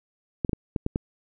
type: clicks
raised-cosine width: 3 ms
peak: -12 dBFS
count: 6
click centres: 0.448 / 0.494 / 0.532 / 0.762 / 0.864 / 0.959 s
effects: none